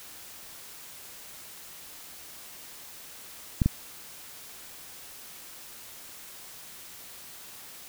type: clicks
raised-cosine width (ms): 5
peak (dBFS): -9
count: 2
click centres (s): 3.618 / 3.66
effects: white hiss -46 dBFS RMS until 7.88 s